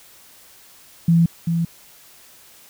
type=tone with echo; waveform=sine; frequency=167.7 Hz; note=E3; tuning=30 cents sharp; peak=-11 dBFS; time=1.08-1.26 s; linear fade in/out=5 ms; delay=390 ms; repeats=1; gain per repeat=-6 dB; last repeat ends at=1.65 s; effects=white hiss -48 dBFS RMS until 2.69 s